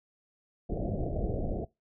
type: low-pass noise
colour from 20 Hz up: pink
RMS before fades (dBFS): -32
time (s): 0.69-1.65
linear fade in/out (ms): 10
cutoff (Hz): 710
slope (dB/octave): 96
effects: noise-tail reverb RT60 0.2 s tail -21 dB re dry